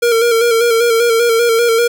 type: tone with vibrato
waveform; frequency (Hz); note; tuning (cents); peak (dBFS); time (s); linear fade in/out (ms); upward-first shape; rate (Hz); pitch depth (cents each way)
square; 464.3; A#4; -7; -10; 0.02-1.88; 10; square; 5.1; 38
effects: none